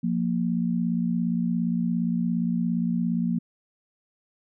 sine tone pair together, 175.9 / 233.2 Hz, F3 / A#3, +13 / +1 cents, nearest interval perfect fourth, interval 488 cents, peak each -25 dBFS, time 0.03-3.39 s, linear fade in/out 10 ms, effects none

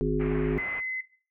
harmonic tone, 52 Hz, G#1, 3 cents sharp, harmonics 1 / 3 / 5 / 7 / 8, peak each -30 / -30 / -30 / -30 / -30 dBFS, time 0.01-0.58 s, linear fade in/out 0 ms
white low-pass noise, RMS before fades -41 dBFS, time 0.19-0.81 s, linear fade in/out 20 ms, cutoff 2400 Hz, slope 48 dB/octave
sine tone, 2042 Hz, C7, 43 cents flat, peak -28 dBFS, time 0.58-1.01 s, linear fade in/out 5 ms
effects noise-tail reverb RT60 0.4 s tail -17 dB re dry

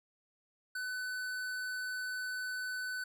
sine tone with tanh clipping, 1504 Hz, F#6, 28 cents sharp, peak -38 dBFS, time 0.75-3.04 s, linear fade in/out 5 ms, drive 17 dB, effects none

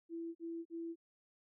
sine tone bursts, 333.2 Hz, E4, 19 cents sharp, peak -40 dBFS, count 3, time 0.09-0.958 s, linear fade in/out 50 ms, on 260 ms, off 44 ms, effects none

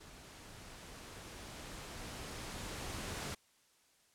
pink noise with level ramp, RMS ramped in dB -55 to -41 dBFS, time 0-3.35 s, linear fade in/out 10 ms, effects white hiss -70 dBFS RMS until 4.14 s + low-pass 10000 Hz 12 dB/octave

